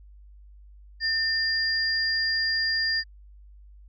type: tone pair together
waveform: sine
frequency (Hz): 1800 / 4805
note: A6 / D8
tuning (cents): +39 / +39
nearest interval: octave + perfect fourth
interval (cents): 1700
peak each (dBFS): -25 / -25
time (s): 1-3.04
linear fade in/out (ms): 50
effects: added 50 Hz sine -46 dBFS peak until 3.88 s + MP3 48 kbps